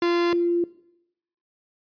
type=tone pair in turn; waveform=45% pulse / sine; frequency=345.3 / 345.3 Hz; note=F4 / F4; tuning=-20 / -20 cents; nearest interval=unison; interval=0 cents; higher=neither; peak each=-19 dBFS; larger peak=neither; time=0.02-0.33 / 0.33-0.64 s; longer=neither; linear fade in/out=2 ms; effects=noise-tail reverb RT60 0.8 s tail -19 dB re dry + resampled to 11025 Hz